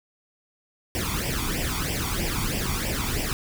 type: noise with flanger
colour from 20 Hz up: pink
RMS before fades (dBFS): -27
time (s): 0.95-3.33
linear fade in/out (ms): 0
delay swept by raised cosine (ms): 0.37 to 0.9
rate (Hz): 3.1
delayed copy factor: +0.75
effects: none